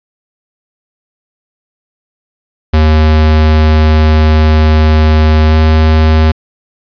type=tone with pitch glide; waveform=square; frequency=77.78 to 78.59 Hz; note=D#2 to D#2; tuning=0 to +18 cents; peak=-5 dBFS; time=2.73-6.32 s; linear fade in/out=10 ms; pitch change=+18 cents; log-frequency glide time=5.47-5.56 s; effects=resampled to 11025 Hz + 7-bit